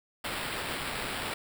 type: noise with sample-and-hold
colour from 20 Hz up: white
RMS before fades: -35 dBFS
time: 0.24-1.34 s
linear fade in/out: 5 ms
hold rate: 6300 Hz
effects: none